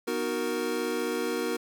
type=chord; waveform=square; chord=B major seventh; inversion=none; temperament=equal; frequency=246.9 / 311.1 / 370 / 466.2 Hz; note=B3 / D#4 / F#4 / A#4; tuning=0 / 0 / 0 / 0 cents; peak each=-36 / -36 / -34 / -32 dBFS; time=0.07-1.57 s; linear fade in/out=10 ms; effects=9-bit